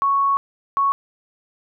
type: tone pair in turn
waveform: sine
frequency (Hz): 1108.7 / 1108.7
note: C#6 / C#6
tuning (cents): 0 / 0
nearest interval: unison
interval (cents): 0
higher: neither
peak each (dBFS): -15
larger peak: neither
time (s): 0.02-0.37 / 0.77-0.92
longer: first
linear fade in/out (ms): 0
effects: none